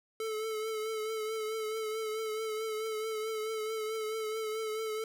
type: tone with vibrato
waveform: square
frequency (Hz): 437.1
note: A4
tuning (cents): -11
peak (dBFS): -34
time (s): 0.2-5.04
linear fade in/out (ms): 2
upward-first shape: triangle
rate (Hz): 4.6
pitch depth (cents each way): 39
effects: none